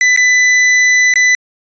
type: tone with dropouts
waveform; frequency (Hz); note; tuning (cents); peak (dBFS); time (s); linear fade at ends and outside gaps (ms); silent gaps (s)
45% pulse; 1996; B6; +18; -7; 0.01-1.35; 1; 0.163-0.174 / 1.139-1.157
effects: resampled to 16000 Hz